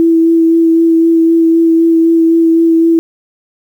sine tone with vibrato, 329.6 Hz, E4, in tune, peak -5 dBFS, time 0-2.99 s, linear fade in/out 0 ms, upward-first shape sine, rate 3.9 Hz, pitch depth 14 cents each way, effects 7-bit

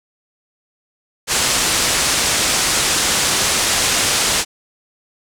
white low-pass noise, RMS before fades -17 dBFS, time 1.27-4.45 s, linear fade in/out 50 ms, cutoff 9000 Hz, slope 24 dB/octave, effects none

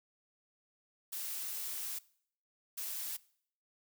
blue noise bursts at uneven times, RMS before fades -40 dBFS, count 2, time 1.12-1.99 / 2.77-3.17 s, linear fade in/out 10 ms, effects noise-tail reverb RT60 0.6 s tail -21 dB re dry

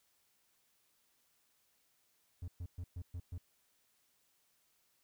triangle tone bursts, 87.31 Hz, F2, in tune, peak -38 dBFS, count 6, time 2.42-3.38 s, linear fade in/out 5 ms, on 60 ms, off 120 ms, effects white hiss -75 dBFS RMS until 5.03 s

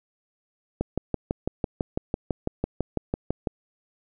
click train, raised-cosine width 2 ms, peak -11 dBFS, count 17, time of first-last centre 0.81-3.472 s, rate 6.01 Hz, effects none

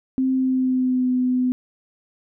sine tone with pitch glide, 261.6 to 252.4 Hz, C4 to B3, 0 to +38 cents, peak -17 dBFS, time 0.18-1.52 s, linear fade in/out 0 ms, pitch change -62 cents, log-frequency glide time 0.32-1.11 s, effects none

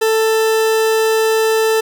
40% pulse tone, 442.3 Hz, A4, 9 cents sharp, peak -11 dBFS, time 0.01-1.81 s, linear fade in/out 10 ms, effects none

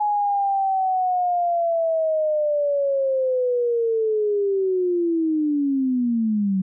sine linear sweep, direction down, 840 to 185.6 Hz, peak -18 dBFS, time 0-6.62 s, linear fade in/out 10 ms, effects none

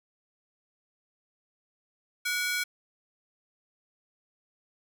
sawtooth ring-modulated tone, 1864.7 Hz, A#6, in tune, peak -21 dBFS, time 2.25-2.64 s, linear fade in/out 10 ms, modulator 406 Hz, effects none

